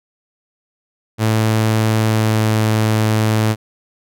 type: tone with pitch glide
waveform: sawtooth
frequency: 110 to 109.18 Hz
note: A2 to A2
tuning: 0 to -13 cents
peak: -9 dBFS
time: 1.18-3.56 s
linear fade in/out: 50 ms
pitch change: -13 cents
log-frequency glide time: 2.05-2.61 s
effects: none